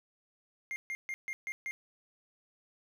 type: tone bursts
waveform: triangle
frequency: 2117 Hz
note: C7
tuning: 20 cents sharp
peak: -33 dBFS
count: 6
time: 0.71-1.71 s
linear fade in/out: 0 ms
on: 50 ms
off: 140 ms
effects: none